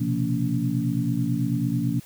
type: tone cluster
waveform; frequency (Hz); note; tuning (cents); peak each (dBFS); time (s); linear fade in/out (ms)
sine; 123 / 132.1 / 172.2 / 230.9 / 285.4; B2 / C3 / F3 / A#3 / D4; -7 / +17 / -24 / -16 / -49; -28; 0-2; 10
effects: white hiss -50 dBFS RMS until 2.05 s